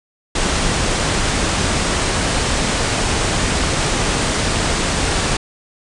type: low-pass noise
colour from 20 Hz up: pink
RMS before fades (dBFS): -18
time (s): 0.35-5.37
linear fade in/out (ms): 5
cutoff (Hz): 9500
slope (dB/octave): 96
effects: none